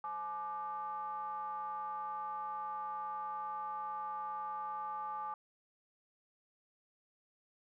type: ring-modulated tone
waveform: triangle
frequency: 164.81 Hz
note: E3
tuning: in tune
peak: -33 dBFS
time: 0.04-5.34 s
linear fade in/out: 2 ms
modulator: 1020 Hz
effects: none